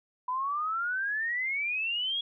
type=exponential sweep; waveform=sine; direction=up; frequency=990 to 3350 Hz; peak=-28 dBFS; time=0.28-2.21 s; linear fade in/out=5 ms; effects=none